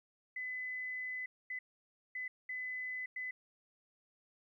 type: tone bursts at uneven times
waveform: sine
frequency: 2012 Hz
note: B6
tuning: 32 cents sharp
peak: -38 dBFS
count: 5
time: 0.36-1.26 / 1.5-1.59 / 2.15-2.28 / 2.49-3.06 / 3.16-3.31 s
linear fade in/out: 5 ms
effects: 13-bit